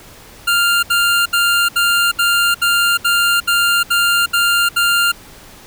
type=tone bursts; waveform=25% pulse; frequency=1396.9 Hz; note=F6; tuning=in tune; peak=-8 dBFS; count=11; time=0.47-5.12 s; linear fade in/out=10 ms; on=360 ms; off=69 ms; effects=pink hiss -40 dBFS RMS until 5.66 s